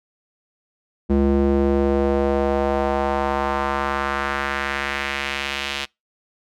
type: tone with band-pass filter sweep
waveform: square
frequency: 69.3 Hz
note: C#2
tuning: in tune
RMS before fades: -21 dBFS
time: 1.09-5.86 s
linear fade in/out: 20 ms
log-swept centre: 280 to 3200 Hz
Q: 1.6
effects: noise-tail reverb RT60 0.2 s tail -25 dB re dry